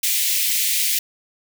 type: high-pass noise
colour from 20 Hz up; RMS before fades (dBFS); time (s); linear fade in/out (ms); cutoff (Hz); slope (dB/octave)
white; -20; 0.03-0.99; 5; 2000; 48
effects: none